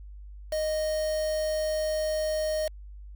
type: tone with quantisation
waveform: triangle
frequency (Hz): 620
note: D#5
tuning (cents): -6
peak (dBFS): -24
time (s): 0.52-2.68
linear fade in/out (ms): 5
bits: 6
effects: added 50 Hz sine -41 dBFS peak until 3.15 s